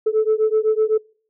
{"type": "beating tone pair", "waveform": "sine", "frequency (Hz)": [431.6, 439.5], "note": ["A4", "A4"], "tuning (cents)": [-33, -2], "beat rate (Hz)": 7.9, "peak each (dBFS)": -17, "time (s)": [0.06, 0.98], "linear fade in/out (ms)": 10, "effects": ["noise-tail reverb RT60 0.5 s tail -26 dB re dry", "tanh soft clip ceiling -10 dBFS"]}